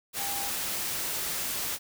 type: tone in noise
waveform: sine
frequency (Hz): 800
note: G5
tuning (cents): +35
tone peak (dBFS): -37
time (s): 0.16-0.51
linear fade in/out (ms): 50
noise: white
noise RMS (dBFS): -32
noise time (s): 0.13-1.79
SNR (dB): -8
effects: none